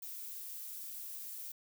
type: noise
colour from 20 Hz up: violet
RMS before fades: -45 dBFS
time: 0.02-1.52 s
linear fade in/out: 5 ms
effects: none